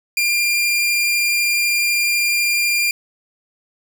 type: tone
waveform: sawtooth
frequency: 2396 Hz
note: D7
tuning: 34 cents sharp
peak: -12 dBFS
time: 0.17-2.91 s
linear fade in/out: 2 ms
effects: none